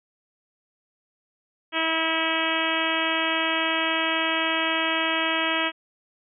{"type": "harmonic tone", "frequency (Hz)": 323.7, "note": "E4", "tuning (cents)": -31, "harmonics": [1, 2, 3, 4, 5, 6, 7, 8, 9, 10], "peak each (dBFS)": [-31, -31, -31, -31, -31, -31, -31, -31, -31, -31], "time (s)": [1.72, 5.72], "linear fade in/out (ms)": 50, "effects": []}